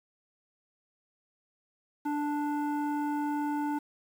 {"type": "tone with low-pass filter", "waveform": "square", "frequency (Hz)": 293.7, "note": "D4", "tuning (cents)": 0, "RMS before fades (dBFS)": -31, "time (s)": [2.05, 3.79], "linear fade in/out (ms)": 10, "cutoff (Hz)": 1100, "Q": 2.4, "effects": ["9-bit"]}